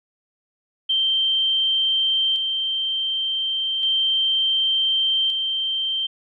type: tone with tremolo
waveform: sine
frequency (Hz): 3136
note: G7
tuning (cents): 0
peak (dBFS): -17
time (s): 0.89-6.07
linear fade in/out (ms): 10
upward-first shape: square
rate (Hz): 0.34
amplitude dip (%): 35
effects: none